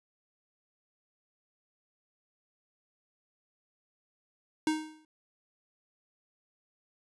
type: tone with exponential decay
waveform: square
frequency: 311.1 Hz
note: D#4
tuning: in tune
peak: -24 dBFS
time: 4.67-5.05 s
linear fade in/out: 2 ms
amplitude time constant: 82 ms
effects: resampled to 24000 Hz